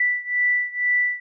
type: beating tone pair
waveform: sine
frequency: 1971 / 1973.1 Hz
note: B6 / B6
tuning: -4 / -2 cents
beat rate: 2.1 Hz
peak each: -21 / -23 dBFS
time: 0-1.2 s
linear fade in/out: 5 ms
effects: none